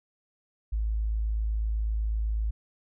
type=tone; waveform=sine; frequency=54 Hz; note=A1; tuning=32 cents flat; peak=-25 dBFS; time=0.72-2.51 s; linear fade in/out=10 ms; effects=none